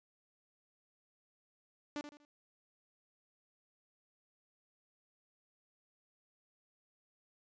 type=tone with echo; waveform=sawtooth; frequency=293.7 Hz; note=D4; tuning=in tune; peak=-34 dBFS; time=1.96-2.01 s; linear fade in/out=0 ms; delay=80 ms; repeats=3; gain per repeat=-9 dB; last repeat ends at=2.25 s; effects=resampled to 16000 Hz